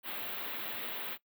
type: band-stop noise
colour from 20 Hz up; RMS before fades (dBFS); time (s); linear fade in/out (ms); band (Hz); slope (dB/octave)
white; -39; 0.03-1.18; 50; 3800 to 14000; 48
effects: noise-tail reverb RT60 0.1 s tail -18 dB re dry + high-pass 200 Hz 12 dB/octave